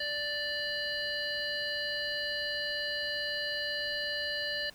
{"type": "harmonic tone", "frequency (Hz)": 587.3, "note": "D5", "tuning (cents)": 0, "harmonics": [1, 3, 5, 7, 8], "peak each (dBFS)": [-40, -35, -39, -38, -41], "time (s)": [0, 4.7], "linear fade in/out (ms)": 5, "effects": ["pink hiss -56 dBFS RMS until 4.74 s"]}